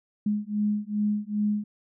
sine beating tone pair, 207.7 / 210.2 Hz, G#3 / G#3, 0 / +21 cents, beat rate 2.5 Hz, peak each -27 / -27 dBFS, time 0.26-1.64 s, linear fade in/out 5 ms, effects none

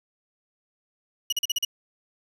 30% pulse tone bursts, 2907 Hz, F#7, 31 cents flat, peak -19 dBFS, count 6, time 1.3-1.65 s, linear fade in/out 5 ms, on 25 ms, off 40 ms, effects resampled to 32000 Hz

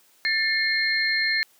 sine tone cluster, 1774 / 2151 / 4191 Hz, A6 / C7 / C8, +14 / +47 / +2 cents, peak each -24 / -25 / -26 dBFS, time 0.25-1.43 s, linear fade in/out 0 ms, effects white hiss -59 dBFS RMS until 1.59 s + high-pass 200 Hz 12 dB/octave

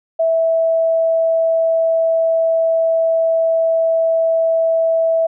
sine tone, 655 Hz, E5, 11 cents flat, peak -12 dBFS, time 0.19-5.27 s, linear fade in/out 10 ms, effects none

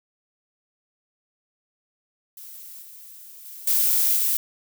violet noise with level steps, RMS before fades -41 / -44 / -40 / -20 / -22 dBFS, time 2.37-4.37 s, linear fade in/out 2 ms, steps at 2.82 / 3.45 / 3.67 / 4.16 s, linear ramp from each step 5 ms, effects none

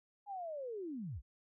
sine linear sweep, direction down, 834 to 43.65 Hz, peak -40 dBFS, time 0.26-1.22 s, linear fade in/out 50 ms, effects none

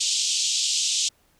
white band-pass noise, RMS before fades -24 dBFS, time 0-1.09 s, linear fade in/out 10 ms, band 2900 to 7700 Hz, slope 48 dB/octave, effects pink hiss -63 dBFS RMS until 1.39 s

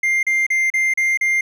triangle tone bursts, 2100 Hz, C7, 6 cents sharp, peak -13 dBFS, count 6, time 0.03-1.41 s, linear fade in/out 5 ms, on 200 ms, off 36 ms, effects none

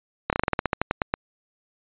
slowing click train, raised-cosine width 0.5 ms, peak -6 dBFS, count 14, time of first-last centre 0.3-1.14 s, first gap 28 ms, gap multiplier 1.13, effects resampled to 8000 Hz

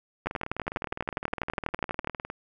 two click trains, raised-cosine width 0.5 ms, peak -12 / -19 dBFS, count 23 / 41, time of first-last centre 0.27-2.073 / 0.26-2.301 s, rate 12.2 / 19.6 Hz, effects none

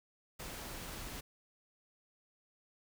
pink noise, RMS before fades -45 dBFS, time 0.39-1.21 s, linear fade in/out 10 ms, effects none

